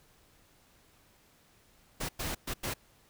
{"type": "noise bursts at uneven times", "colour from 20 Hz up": "pink", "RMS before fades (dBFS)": -35, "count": 4, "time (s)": [[2, 2.09], [2.19, 2.35], [2.47, 2.54], [2.63, 2.74]], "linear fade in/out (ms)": 10, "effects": ["pink hiss -64 dBFS RMS until 3.09 s"]}